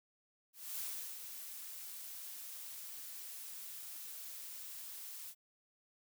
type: noise with ADSR envelope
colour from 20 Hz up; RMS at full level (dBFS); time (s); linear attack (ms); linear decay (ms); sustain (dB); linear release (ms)
blue; -41; 0.53-5.35; 260; 370; -7; 59
effects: none